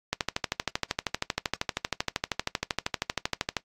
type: click train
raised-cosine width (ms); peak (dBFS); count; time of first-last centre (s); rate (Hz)
0.2; -8; 45; 0.13-3.567; 12.8
effects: noise-tail reverb RT60 0.1 s tail -19 dB re dry + AAC 48 kbps